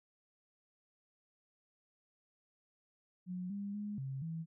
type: tone with pitch steps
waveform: sine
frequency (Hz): 181.4 / 201 / 207.2 / 134.3 / 163.2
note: F#3 / G3 / G#3 / C3 / E3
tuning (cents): -34 / +44 / -4 / +46 / -17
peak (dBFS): -38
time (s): 3.26-4.46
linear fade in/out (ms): 50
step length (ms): 240
effects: none